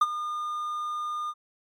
triangle tone with ADSR envelope, 1214 Hz, D#6, 43 cents flat, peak -13 dBFS, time 0.01-1.34 s, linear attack 7 ms, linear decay 36 ms, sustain -14 dB, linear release 47 ms, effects MP3 96 kbps

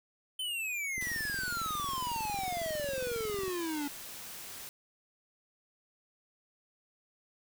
square exponential sweep, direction down, 3094 to 282 Hz, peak -34 dBFS, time 0.39-3.88 s, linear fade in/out 5 ms
click train, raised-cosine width 3 ms, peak -32 dBFS, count 56, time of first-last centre 0.98-3.48 s, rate 22 Hz
white noise, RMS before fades -45 dBFS, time 1.01-4.69 s, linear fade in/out 0 ms
effects none

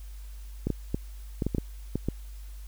clicks, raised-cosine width 3 ms, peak -14 dBFS, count 9, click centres 0.67 / 0.703 / 0.945 / 1.422 / 1.466 / 1.548 / 1.583 / 1.956 / 2.086 s, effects added 50 Hz sine -39 dBFS peak until 2.67 s + white hiss -57 dBFS RMS until 2.67 s

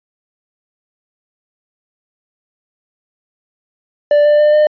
triangle tone with pitch steps, 587.3 / 593.1 / 598.9 / 604.9 Hz, D5 / D5 / D5 / D#5, 0 / +17 / +34 / -49 cents, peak -5 dBFS, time 4.11-4.67 s, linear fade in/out 2 ms, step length 140 ms, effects resampled to 11025 Hz

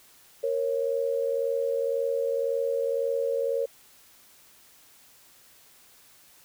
sine tone pair together, 466.2 / 548.1 Hz, A#4 / C#5, 0 / -20 cents, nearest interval minor third, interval 280 cents, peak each -27 dBFS, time 0.43-3.66 s, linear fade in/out 10 ms, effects white hiss -56 dBFS RMS until 6.44 s

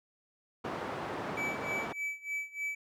white band-pass noise, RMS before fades -38 dBFS, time 0.64-1.93 s, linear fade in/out 10 ms, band 120 to 1000 Hz, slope 12 dB/octave
triangle tone with tremolo, 2300 Hz, D7, 37 cents flat, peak -30 dBFS, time 1.37-2.75 s, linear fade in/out 5 ms, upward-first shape sine, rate 3.3 Hz, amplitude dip 90%
effects none

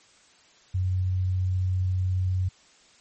sine tone, 92.5 Hz, F#2, in tune, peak -22 dBFS, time 0.74-2.49 s, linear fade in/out 10 ms, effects white hiss -57 dBFS RMS until 3 s + MP3 32 kbps

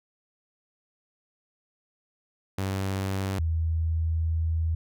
sawtooth / sine tone pair in turn, 96.5 / 81.15 Hz, G2 / E2, -27 / -27 cents, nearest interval minor third, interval 300 cents, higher first, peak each -23 dBFS, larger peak neither, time 2.58-3.39 / 3.39-4.75 s, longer second, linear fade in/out 5 ms, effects none

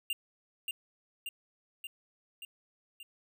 square tone with echo, 2794 Hz, F7, in tune, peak -31 dBFS, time 0.1-0.13 s, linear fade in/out 2 ms, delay 580 ms, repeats 5, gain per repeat -3 dB, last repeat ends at 3.03 s, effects none

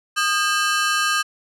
sawtooth ring-modulated tone, 1418 Hz, F6, 26 cents sharp, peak -11 dBFS, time 0.16-1.23 s, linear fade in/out 20 ms, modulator 188 Hz, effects low-pass 10000 Hz 12 dB/octave

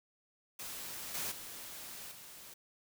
white noise with level steps, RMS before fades -44 / -38 / -47 / -52 dBFS, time 0.59-2.54 s, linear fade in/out 5 ms, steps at 1.14 / 1.31 / 2.11 s, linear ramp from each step 10 ms, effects none

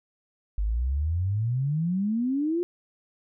sine exponential sweep, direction up, 48.87 to 359 Hz, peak -23 dBFS, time 0.58-2.63 s, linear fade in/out 0 ms, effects none

